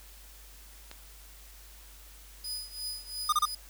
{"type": "click", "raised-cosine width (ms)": 0.2, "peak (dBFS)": -26, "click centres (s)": 0.914}
{"type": "tone with tremolo", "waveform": "sawtooth", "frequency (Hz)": 4978, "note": "D#8", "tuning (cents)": 0, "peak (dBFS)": -30, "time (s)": [2.44, 3.55], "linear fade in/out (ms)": 5, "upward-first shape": "triangle", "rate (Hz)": 2.9, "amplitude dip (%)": 90}
{"type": "tone bursts", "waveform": "square", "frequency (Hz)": 1216, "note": "D#6", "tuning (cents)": -40, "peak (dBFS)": -23, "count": 3, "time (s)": [3.29, 3.455], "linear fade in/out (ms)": 5, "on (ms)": 35, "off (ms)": 30}
{"effects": ["added 50 Hz sine -51 dBFS peak until 3.69 s", "white hiss -54 dBFS RMS until 3.69 s"]}